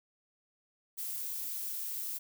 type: noise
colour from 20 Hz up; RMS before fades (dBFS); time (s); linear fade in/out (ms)
violet; -38; 0.97-2.19; 20
effects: none